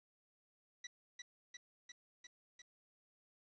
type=tone with echo; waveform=15% pulse; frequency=1958 Hz; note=B6; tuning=15 cents flat; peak=-39 dBFS; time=0.84-0.87 s; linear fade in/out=5 ms; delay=350 ms; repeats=5; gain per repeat=-2 dB; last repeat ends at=2.62 s; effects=resampled to 16000 Hz + 11-bit